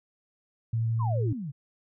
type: tone with vibrato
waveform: sine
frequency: 113.8 Hz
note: A#2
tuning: 41 cents flat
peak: -24 dBFS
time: 0.73-1.33 s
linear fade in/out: 5 ms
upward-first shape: square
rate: 12 Hz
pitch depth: 10 cents each way
type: exponential sweep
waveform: sine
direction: down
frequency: 1132 to 127.2 Hz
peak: -32 dBFS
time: 0.99-1.52 s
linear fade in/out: 20 ms
effects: none